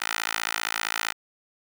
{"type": "tone with high-pass filter", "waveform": "10% pulse", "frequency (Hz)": 55.3, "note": "A1", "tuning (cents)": 9, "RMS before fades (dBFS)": -29, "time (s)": [0, 1.13], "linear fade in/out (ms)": 20, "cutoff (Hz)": 1500, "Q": 1.2, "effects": []}